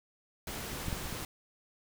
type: noise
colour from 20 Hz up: pink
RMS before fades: -40 dBFS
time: 0.47-1.25 s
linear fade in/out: 2 ms
type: clicks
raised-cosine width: 5 ms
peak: -32 / -23 / -23 / -32 / -27 / -33 dBFS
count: 6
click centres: 0.731 / 0.883 / 0.928 / 1.056 / 1.127 / 1.226 s
effects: none